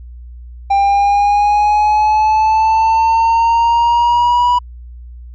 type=exponential sweep; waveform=triangle; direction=up; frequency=792 to 980 Hz; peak=-7 dBFS; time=0.7-4.59 s; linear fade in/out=10 ms; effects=added 60 Hz sine -30 dBFS peak until 5.34 s + resampled to 16000 Hz